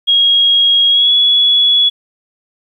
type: tone with pitch glide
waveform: sine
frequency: 3285 to 3385 Hz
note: G#7 to G#7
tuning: -20 to +32 cents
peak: -7 dBFS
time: 0.07-1.9 s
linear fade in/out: 20 ms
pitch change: +52 cents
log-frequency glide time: 0.89-1.12 s
effects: 8-bit